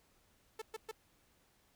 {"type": "tone bursts", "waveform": "sawtooth", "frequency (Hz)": 440, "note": "A4", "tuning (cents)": 0, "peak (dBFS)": -37, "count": 3, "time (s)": [0.59, 0.914], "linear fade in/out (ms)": 5, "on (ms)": 28, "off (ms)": 120, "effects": ["pink hiss -71 dBFS RMS until 1.75 s"]}